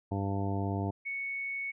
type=harmonic tone; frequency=98.6 Hz; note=G2; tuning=11 cents sharp; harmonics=1 / 2 / 3 / 4 / 5 / 6 / 7 / 8 / 9; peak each=-32 / -37 / -37 / -41 / -45 / -50 / -40 / -52 / -42 dBFS; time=0.11-0.91 s; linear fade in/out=10 ms
type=tone; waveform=sine; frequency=2217 Hz; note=C#7; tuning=in tune; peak=-33 dBFS; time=1.05-1.72 s; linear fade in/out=20 ms
effects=none